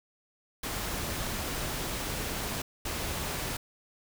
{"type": "noise bursts at uneven times", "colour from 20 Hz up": "pink", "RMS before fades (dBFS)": -34, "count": 2, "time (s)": [[0.63, 2.62], [2.85, 3.57]], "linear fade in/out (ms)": 5, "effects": []}